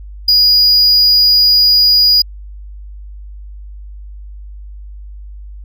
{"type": "tone", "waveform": "triangle", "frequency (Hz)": 4900, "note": "D#8", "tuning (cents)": -27, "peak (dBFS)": -5, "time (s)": [0.28, 2.22], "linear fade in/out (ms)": 5, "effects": ["added 50 Hz sine -28 dBFS peak until 5.64 s"]}